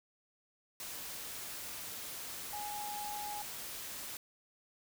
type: tone in noise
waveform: sine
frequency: 830.6 Hz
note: G#5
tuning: in tune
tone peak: -40 dBFS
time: 2.53-3.42 s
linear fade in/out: 2 ms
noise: white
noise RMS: -44 dBFS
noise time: 0.8-4.17 s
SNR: +1 dB
effects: none